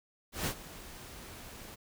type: noise with ADSR envelope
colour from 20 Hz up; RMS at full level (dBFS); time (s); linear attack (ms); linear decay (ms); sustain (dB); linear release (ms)
pink; -32; 0.32-1.76; 150; 69; -16; 21
effects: none